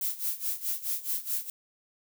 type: noise with tremolo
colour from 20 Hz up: violet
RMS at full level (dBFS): -29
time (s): 0.01-1.5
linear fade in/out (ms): 2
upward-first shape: sine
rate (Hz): 4.7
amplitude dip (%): 85
effects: none